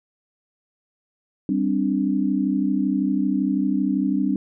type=chord; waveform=sine; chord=G suspended fourth; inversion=none; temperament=just; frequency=196 / 261.3 / 294 Hz; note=G3 / C4 / D4; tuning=0 / -2 / +2 cents; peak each=-23 dBFS; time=1.49-4.36 s; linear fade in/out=2 ms; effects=none